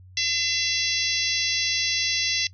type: harmonic tone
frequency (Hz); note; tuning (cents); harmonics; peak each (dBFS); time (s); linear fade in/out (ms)
677; E5; +46; 3 / 4 / 5 / 6 / 7 / 8 / 9; -30 / -30 / -30 / -30 / -30 / -30 / -30; 0.17-2.47; 2
effects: noise-tail reverb RT60 0.1 s tail -21 dB re dry + added 92 Hz sine -45 dBFS peak until 2.53 s